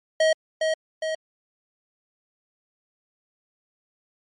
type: tone with echo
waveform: square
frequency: 634 Hz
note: D#5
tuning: 32 cents sharp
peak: -17 dBFS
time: 0.2-0.33 s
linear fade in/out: 5 ms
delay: 410 ms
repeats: 2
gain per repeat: -4 dB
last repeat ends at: 1.15 s
effects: low-pass 6000 Hz 12 dB/octave + MP3 48 kbps